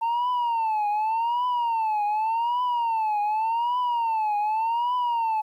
sine tone with vibrato, 907 Hz, A#5, 48 cents flat, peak -19 dBFS, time 0.01-5.42 s, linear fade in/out 20 ms, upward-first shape triangle, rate 0.86 Hz, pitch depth 170 cents each way, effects tanh soft clip ceiling -21 dBFS + 10-bit

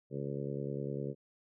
harmonic tone, 70 Hz, C#2, 18 cents sharp, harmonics 2 / 3 / 4 / 5 / 6 / 7 / 8, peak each -39 / -43 / -46 / -44 / -42 / -44 / -49 dBFS, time 0.1-1.15 s, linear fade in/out 50 ms, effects none

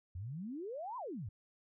sine exponential two-way sweep, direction up then down, 82.41 to 1061 to 87 Hz, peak -40 dBFS, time 0.15-1.29 s, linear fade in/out 5 ms, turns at 0.97 s, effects none

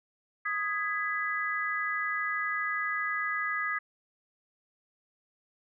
sine chord, G# minor, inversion second, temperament just, 1245.9 / 1661.2 / 1993.5 Hz, D#6 / G#6 / B6, +2 / 0 / +16 cents, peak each -33 dBFS, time 0.45-3.79 s, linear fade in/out 10 ms, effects none

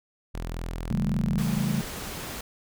sawtooth tone, 41.79 Hz, E1, 24 cents sharp, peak -27 dBFS, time 0.34-1.4 s, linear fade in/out 10 ms
sine chord, A dominant seventh, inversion first, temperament equal with one note detuned, 138.59 / 168.67 / 196 / 220 Hz, C#3 / E3 / G3 / A3, 0 / +40 / 0 / 0 cents, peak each -29 dBFS, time 0.91-1.81 s, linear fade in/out 0 ms
pink noise, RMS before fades -36 dBFS, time 1.38-2.41 s, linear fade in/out 5 ms
effects none

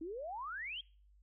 sine exponential sweep, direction up, 305.6 to 3322 Hz, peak -40 dBFS, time 0.01-0.81 s, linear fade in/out 5 ms, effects noise-tail reverb RT60 0.4 s tail -23 dB re dry + added 50 Hz sine -62 dBFS peak until 1.22 s

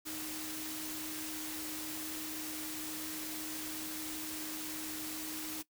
sine tone in noise, 311.1 Hz, D#4, in tune, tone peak -44 dBFS, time 0.05-5.63 s, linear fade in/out 20 ms, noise white, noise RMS -42 dBFS, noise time 0.05-5.63 s, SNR -5 dB, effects noise-tail reverb RT60 0.1 s tail -19 dB re dry

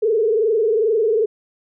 sine tone with frequency modulation, 440 Hz, A4, in tune, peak -14 dBFS, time 0.02-1.26 s, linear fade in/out 10 ms, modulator 22.4 Hz, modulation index 1.3, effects none

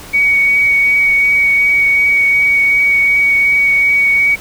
sine tone with vibrato, 2246 Hz, C#7, 22 cents sharp, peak -8 dBFS, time 0.13-4.36 s, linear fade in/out 20 ms, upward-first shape triangle, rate 2.7 Hz, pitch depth 12 cents each way, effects pink hiss -33 dBFS RMS until 4.4 s

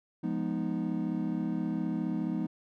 triangle chord, F half-diminished seventh, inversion none, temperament equal with one note detuned, 172.91 / 207.7 / 246.9 / 311.1 Hz, F3 / Ab3 / Cb4 / Eb4, -17 / 0 / 0 / 0 cents, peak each -33 dBFS, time 0.23-2.47 s, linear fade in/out 10 ms, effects none

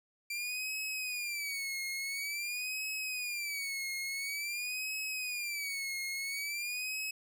sawtooth tone with vibrato, 2349 Hz, D7, in tune, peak -32 dBFS, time 0.3-7.11 s, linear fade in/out 5 ms, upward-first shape sine, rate 0.48 Hz, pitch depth 150 cents each way, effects none

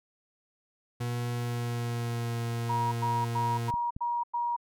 40% pulse tone with pitch glide, 120.5 to 117.14 Hz, B2 to A#2, -42 to +9 cents, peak -29 dBFS, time 1-3.71 s, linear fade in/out 10 ms, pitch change -49 cents, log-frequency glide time 1.33-2.39 s
sine tone bursts, 952 Hz, A#5, 36 cents sharp, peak -27 dBFS, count 6, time 2.69-4.565 s, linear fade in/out 10 ms, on 230 ms, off 99 ms
clicks, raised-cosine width 5 ms, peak -27 dBFS, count 2, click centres 3.74 / 3.965 s
effects none

